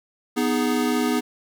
square chord, G# minor, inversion first, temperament equal, 246.9 / 311.1 / 415.3 Hz, B3 / D#4 / G#4, 0 / 0 / 0 cents, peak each -23 / -26 / -27 dBFS, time 0.36-1.21 s, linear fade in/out 20 ms, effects 9-bit

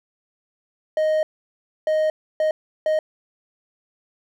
triangle tone bursts at uneven times, 622.3 Hz, D#5, in tune, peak -15 dBFS, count 4, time 0.97-1.23 / 1.87-2.1 / 2.4-2.51 / 2.86-2.99 s, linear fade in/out 2 ms, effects none

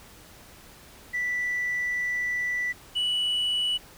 sine tone pair in turn, 1970 / 2952 Hz, B6 / F#7, -5 / -5 cents, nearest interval perfect fifth, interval 700 cents, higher second, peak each -24 / -21 dBFS, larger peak second, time 1.13-2.73 / 2.95-3.78 s, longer first, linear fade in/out 20 ms, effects tanh soft clip ceiling -22 dBFS + pink hiss -50 dBFS RMS until 3.97 s

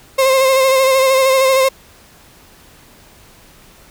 35% pulse tone with vibrato, 529 Hz, C5, 19 cents sharp, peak -8 dBFS, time 0.18-1.69 s, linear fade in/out 10 ms, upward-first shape sine, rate 13 Hz, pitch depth 33 cents each way, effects pink hiss -45 dBFS RMS until 3.9 s

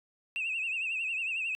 sine tone with vibrato, 2637 Hz, E7, in tune, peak -29 dBFS, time 0.36-1.55 s, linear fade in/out 0 ms, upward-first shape triangle, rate 11 Hz, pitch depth 110 cents each way, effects tanh soft clip ceiling -26 dBFS

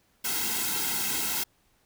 white noise with comb filter, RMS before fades -29 dBFS, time 0.24-1.44 s, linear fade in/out 10 ms, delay 1.7 ms, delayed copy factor -0.95, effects pink hiss -67 dBFS RMS until 1.85 s

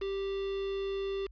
triangle tone with quantisation, 392 Hz, G4, in tune, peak -30 dBFS, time 0.01-1.27 s, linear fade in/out 10 ms, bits 7, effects added 50 Hz sine -50 dBFS peak until 1.31 s + resampled to 11025 Hz

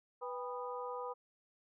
harmonic tone with a mistuned harmonic, 246.9 Hz, B3, in tune, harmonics 2 / 3 / 4 / 5, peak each -42 / -48 / -44 / -47 dBFS, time 0.21-1.14 s, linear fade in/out 20 ms, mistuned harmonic 3, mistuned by +130 cents, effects none

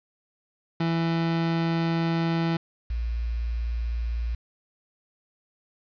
30% pulse / sine tone pair in turn, 165.8 / 57.95 Hz, E3 / A#1, +10 / -10 cents, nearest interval octave + tritone, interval 1820 cents, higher first, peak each -20 / -25 dBFS, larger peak first, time 0.8-2.57 / 2.9-4.35 s, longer first, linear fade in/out 5 ms, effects resampled to 11025 Hz + 8-bit

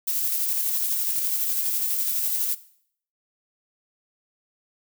violet noise with tremolo, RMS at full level -24 dBFS, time 0.07-2.55 s, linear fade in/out 10 ms, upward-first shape square, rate 12 Hz, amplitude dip 25%, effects noise-tail reverb RT60 0.6 s tail -17 dB re dry

